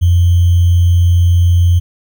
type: tone with sample-and-hold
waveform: sine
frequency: 87.31 Hz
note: F2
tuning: in tune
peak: -6 dBFS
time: 0.01-1.8 s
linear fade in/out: 20 ms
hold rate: 3150 Hz
effects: none